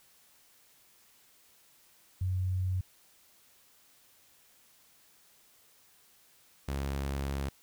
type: tone pair in turn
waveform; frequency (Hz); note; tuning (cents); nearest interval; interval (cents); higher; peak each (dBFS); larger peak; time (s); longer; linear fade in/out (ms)
sine / sawtooth; 92.5 / 69; F#2 / C#2; 0 / -7; perfect fourth; 507; first; -28; neither; 2.21-2.81 / 6.68-7.49; second; 5
effects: white hiss -63 dBFS RMS until 7.62 s